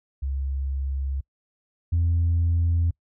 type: tone pair in turn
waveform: sine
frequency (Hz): 68 / 84.52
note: C#2 / E2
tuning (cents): -33 / +44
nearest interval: major third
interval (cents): 377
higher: second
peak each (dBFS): -24 / -17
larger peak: second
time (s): 0.22-1.21 / 1.92-2.91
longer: neither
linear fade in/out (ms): 10
effects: noise-tail reverb RT60 0.1 s tail -26 dB re dry + tanh soft clip ceiling -16 dBFS